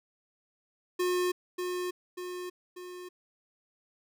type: tone with echo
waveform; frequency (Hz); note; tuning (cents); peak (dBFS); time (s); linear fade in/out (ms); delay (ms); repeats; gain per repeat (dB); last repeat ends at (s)
square; 360.3; F#4; -46; -27; 0.99-1.32; 10; 590; 3; -5; 3.09
effects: none